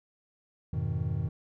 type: chord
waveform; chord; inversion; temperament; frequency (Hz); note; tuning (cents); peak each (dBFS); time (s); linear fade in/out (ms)
triangle; F half-diminished seventh; none; just; 87.31 / 104.77 / 125.72 / 157.15; F2 / Ab2 / Cb3 / Eb3; 0 / +16 / +31 / +18; -32; 0.73-1.29; 5
effects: none